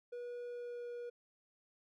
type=tone with pitch glide; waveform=triangle; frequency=484.4 to 480.5 Hz; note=B4 to B4; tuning=-34 to -48 cents; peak=-40 dBFS; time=0.12-1.1 s; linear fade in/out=10 ms; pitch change=-14 cents; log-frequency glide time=0.46-0.89 s; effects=none